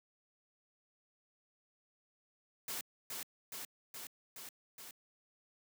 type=noise with echo; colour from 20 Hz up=white; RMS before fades=-41 dBFS; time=2.68-2.81 s; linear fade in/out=2 ms; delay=420 ms; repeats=5; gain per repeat=-2 dB; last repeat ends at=4.91 s; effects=high-pass 150 Hz 12 dB/octave